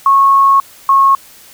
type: tone pair in turn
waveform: sine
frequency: 1097 / 1091.6 Hz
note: C#6 / C#6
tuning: -18 / -27 cents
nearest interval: unison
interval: 9 cents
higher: first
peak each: -5 dBFS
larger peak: neither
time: 0.06-0.6 / 0.89-1.15 s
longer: first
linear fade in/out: 2 ms
effects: white hiss -40 dBFS RMS until 1.53 s